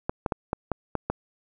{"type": "clicks", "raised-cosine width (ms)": 1, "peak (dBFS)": -11, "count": 7, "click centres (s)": [0.095, 0.262, 0.322, 0.531, 0.717, 0.953, 1.1], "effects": []}